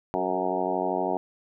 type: harmonic tone with a mistuned harmonic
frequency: 92.5 Hz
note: F#2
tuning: in tune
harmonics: 2 / 3 / 4 / 5 / 6 / 7 / 8 / 9 / 10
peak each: -37 / -34 / -31 / -34 / -36 / -31 / -31 / -33 / -35 dBFS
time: 0.14-1.17 s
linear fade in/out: 0 ms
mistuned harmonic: 5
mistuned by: -23 cents
effects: none